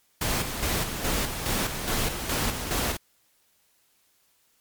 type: noise with tremolo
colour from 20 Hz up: pink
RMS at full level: -26 dBFS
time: 0.21-2.97 s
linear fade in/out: 5 ms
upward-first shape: square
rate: 2.4 Hz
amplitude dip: 50%
effects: white hiss -66 dBFS RMS until 4.6 s + MP3 96 kbps